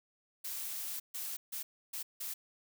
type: noise bursts at uneven times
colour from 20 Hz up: blue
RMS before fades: -40 dBFS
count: 5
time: 0.44-1 / 1.14-1.37 / 1.52-1.63 / 1.93-2.03 / 2.2-2.34 s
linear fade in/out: 10 ms
effects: none